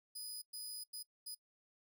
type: tone bursts at uneven times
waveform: 20% pulse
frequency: 4978 Hz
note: D#8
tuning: in tune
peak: -38 dBFS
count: 4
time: 0.15-0.42 / 0.53-0.84 / 0.93-1.03 / 1.26-1.35 s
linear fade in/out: 10 ms
effects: noise-tail reverb RT60 0.1 s tail -24 dB re dry